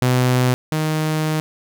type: tone pair in turn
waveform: sawtooth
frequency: 126.2 / 155.71 Hz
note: B2 / D#3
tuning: +38 / +2 cents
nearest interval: major third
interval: 364 cents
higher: second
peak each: -10 / -14 dBFS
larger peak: first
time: 0.02-0.54 / 0.72-1.4 s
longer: second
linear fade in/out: 0 ms
effects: none